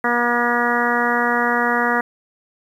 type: harmonic tone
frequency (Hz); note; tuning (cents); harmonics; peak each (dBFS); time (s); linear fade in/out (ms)
239.8; A#3; +49; 1 / 2 / 3 / 4 / 5 / 6 / 7 / 8; -24 / -24 / -24 / -24 / -24 / -24 / -24 / -24; 0.04-2.01; 5
effects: 8-bit